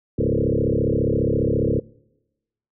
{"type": "tone with frequency modulation", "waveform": "sine", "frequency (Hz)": 286.3, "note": "D4", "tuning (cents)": -44, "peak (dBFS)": -17, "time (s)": [0.18, 1.8], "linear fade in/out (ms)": 10, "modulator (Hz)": 34.7, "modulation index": 6.3, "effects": ["noise-tail reverb RT60 1.0 s tail -24 dB re dry"]}